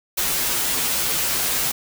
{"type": "noise with comb filter", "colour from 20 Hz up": "white", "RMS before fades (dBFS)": -22, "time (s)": [0.17, 1.72], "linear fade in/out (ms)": 10, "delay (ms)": 10, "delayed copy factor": -0.75, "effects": []}